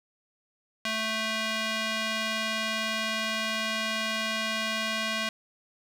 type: tone with band-pass filter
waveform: square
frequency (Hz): 220.1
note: A3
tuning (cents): +1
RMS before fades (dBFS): -30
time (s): 0.85-5.29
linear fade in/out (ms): 2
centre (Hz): 2900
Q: 1
effects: 8-bit